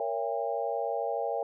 sine chord, A# diminished seventh, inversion none, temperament just, 466.2 / 559.4 / 671.3 / 805.5 Hz, A#4 / C#5 / E5 / G5, 0 / +16 / +31 / +47 cents, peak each -34 dBFS, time 0-1.43 s, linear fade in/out 2 ms, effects none

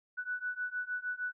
sine beating tone pair, 1480 / 1486.5 Hz, F#6 / F#6, 0 / +8 cents, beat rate 6.5 Hz, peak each -38 / -37 dBFS, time 0.17-1.33 s, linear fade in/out 20 ms, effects none

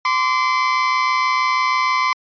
30% pulse tone pair together, 1031 / 1157.3 Hz, C6 / D6, -26 / -26 cents, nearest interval major second, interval 200 cents, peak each -14 / -18 dBFS, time 0.05-2.13 s, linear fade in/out 2 ms, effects resampled to 11025 Hz

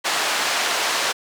pink band-pass noise, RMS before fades -22 dBFS, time 0.04-1.13 s, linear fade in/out 20 ms, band 740 to 6800 Hz, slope 12 dB/octave, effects none

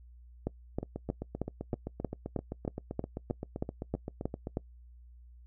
two click trains, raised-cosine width 2 ms, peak -18 / -23 dBFS, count 14 / 29, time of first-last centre 0.47-4.571 / 0.83-4.471 s, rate 3.17 / 7.69 Hz, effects noise-tail reverb RT60 0.1 s tail -23 dB re dry + added 60 Hz sine -51 dBFS peak until 5.46 s

